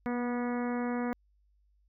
harmonic tone with a mistuned harmonic, 243.5 Hz, B3, 24 cents flat, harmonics 1 / 2 / 3 / 4 / 5 / 6 / 7 / 8 / 9, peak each -31 / -37 / -41 / -43 / -45 / -47 / -48 / -49 / -50 dBFS, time 0.06-1.13 s, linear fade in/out 0 ms, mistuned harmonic 1, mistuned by -15 cents, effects added 50 Hz sine -65 dBFS peak until 1.88 s

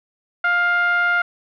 10% pulse tone with low-pass filter, 703 Hz, F5, 11 cents sharp, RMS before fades -18 dBFS, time 0.44-1.22 s, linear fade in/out 5 ms, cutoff 1600 Hz, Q 8.2, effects none

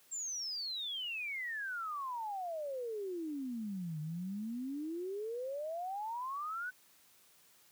sine exponential two-way sweep, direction down then up, 7520 to 149.6 to 1525 Hz, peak -37 dBFS, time 0.11-6.71 s, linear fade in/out 20 ms, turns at 4 s, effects white hiss -65 dBFS RMS until 7.71 s + high-pass 80 Hz 12 dB/octave

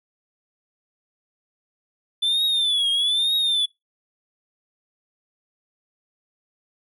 triangle tone with vibrato, 3501 Hz, A7, 9 cents flat, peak -17 dBFS, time 2.22-3.66 s, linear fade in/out 10 ms, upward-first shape triangle, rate 1.1 Hz, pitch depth 140 cents each way, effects noise-tail reverb RT60 0.2 s tail -25 dB re dry

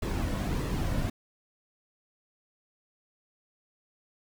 brown noise with flanger, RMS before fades -30 dBFS, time 0.02-1.1 s, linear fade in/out 5 ms, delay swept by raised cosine 1.3 to 2.5 ms, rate 1.6 Hz, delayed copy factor -0.5, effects none

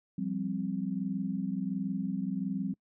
sine chord, F suspended second, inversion none, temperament equal, 174.61 / 196 / 261.6 Hz, F3 / G3 / C4, 0 / 0 / 0 cents, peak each -36 / -33 / -36 dBFS, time 0.18-2.74 s, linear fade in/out 5 ms, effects noise-tail reverb RT60 0.1 s tail -26 dB re dry

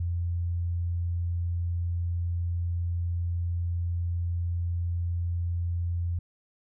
sine tone, 86.3 Hz, F2, 20 cents flat, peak -26 dBFS, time 0-6.19 s, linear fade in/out 5 ms, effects none

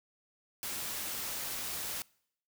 white noise, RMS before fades -38 dBFS, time 0.63-2.02 s, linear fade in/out 0 ms, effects noise-tail reverb RT60 0.7 s tail -25 dB re dry

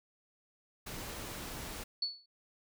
pink noise, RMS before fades -43 dBFS, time 0.86-1.84 s, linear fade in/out 10 ms
sine tone with exponential decay, 4435 Hz, C#8, in tune, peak -28 dBFS, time 2.02-2.26 s, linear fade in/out 5 ms, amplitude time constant 52 ms
effects none

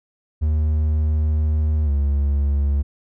triangle tone with pitch glide, 76.7 to 70.74 Hz, D#2 to C#2, -24 to +36 cents, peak -14 dBFS, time 0.41-2.83 s, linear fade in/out 20 ms, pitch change -140 cents, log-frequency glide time 1.84-1.9 s, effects none

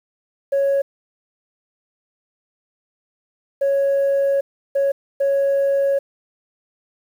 sine tone bursts at uneven times, 554 Hz, C#5, 1 cent flat, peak -13 dBFS, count 4, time 0.52-0.82 / 3.61-4.41 / 4.75-4.92 / 5.2-5.99 s, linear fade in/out 10 ms, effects tanh soft clip ceiling -13 dBFS + 8-bit

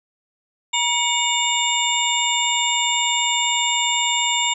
sine tone cluster, 952 / 2238 / 2873 / 3602 / 7330 Hz, A#5 / C#7 / F7 / A7 / A#8, +36 / +16 / +48 / +40 / -30 cents, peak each -24 dBFS, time 0.73-4.54 s, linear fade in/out 10 ms, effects none

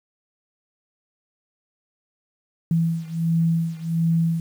sine beating tone pair, 164.81 / 166.21 Hz, E3 / E3, 0 / +15 cents, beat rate 1.4 Hz, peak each -21 / -23 dBFS, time 2.71-4.4 s, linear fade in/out 2 ms, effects 8-bit

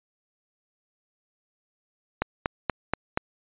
click train, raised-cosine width 0.5 ms, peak -8 dBFS, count 5, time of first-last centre 2.22-3.175 s, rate 4.19 Hz, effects resampled to 8000 Hz

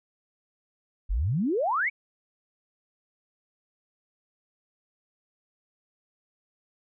sine exponential sweep, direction up, 40.13 to 2384 Hz, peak -23 dBFS, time 1.09-1.9 s, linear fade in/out 20 ms, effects none

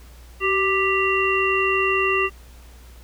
harmonic tone with a mistuned harmonic, 393.5 Hz, G4, 7 cents sharp, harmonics 1 / 3 / 5 / 7, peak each -22 / -23 / -26 / -22 dBFS, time 0.4-2.3 s, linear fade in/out 50 ms, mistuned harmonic 1, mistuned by -44 cents, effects added 60 Hz sine -42 dBFS peak until 3.03 s + pink hiss -51 dBFS RMS until 3.03 s

